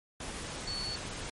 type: tone in noise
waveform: sine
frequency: 4435 Hz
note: C#8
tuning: in tune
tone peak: -35 dBFS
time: 0.67-0.96 s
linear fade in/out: 5 ms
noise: pink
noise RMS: -40 dBFS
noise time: 0.2-1.3 s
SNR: +2 dB
effects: MP3 48 kbps